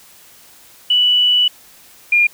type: tone pair in turn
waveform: sine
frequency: 2960 / 2413 Hz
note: F#7 / D7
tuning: 0 / +46 cents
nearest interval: major third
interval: 354 cents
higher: first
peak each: -10 / -9 dBFS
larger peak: second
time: 0.9-1.48 / 2.12-2.27 s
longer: first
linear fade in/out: 5 ms
effects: white hiss -45 dBFS RMS until 2.33 s